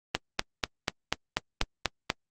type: click train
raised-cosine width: 0.2 ms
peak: -6 dBFS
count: 9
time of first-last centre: 0.15-2.101 s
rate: 4.1 Hz
effects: Opus 32 kbps